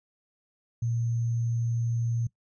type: tone with sample-and-hold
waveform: sine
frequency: 116.54 Hz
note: A#2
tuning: in tune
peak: -25 dBFS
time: 0.82-2.27 s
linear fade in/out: 5 ms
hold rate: 6300 Hz
effects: noise-tail reverb RT60 0.1 s tail -20 dB re dry + resampled to 22050 Hz